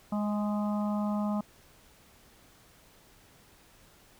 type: harmonic tone with a mistuned harmonic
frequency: 207.7 Hz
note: G#3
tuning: in tune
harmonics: 1 / 3 / 4 / 5 / 6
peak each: -28 / -38 / -40 / -42 / -44 dBFS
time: 0.12-1.41 s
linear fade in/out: 5 ms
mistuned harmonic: 3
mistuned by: +15 cents
effects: pink hiss -59 dBFS RMS until 4.19 s